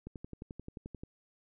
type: click train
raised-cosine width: 3 ms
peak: -30 dBFS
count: 12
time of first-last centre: 0.07-1.035 s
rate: 11.4 Hz
effects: none